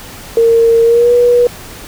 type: tone with pitch glide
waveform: sine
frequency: 460 to 484.3 Hz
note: A#4 to B4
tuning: -23 to -34 cents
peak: -5 dBFS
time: 0.37-1.47 s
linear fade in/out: 2 ms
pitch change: +89 cents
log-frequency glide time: 0.83-1.13 s
effects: pink hiss -31 dBFS RMS until 1.87 s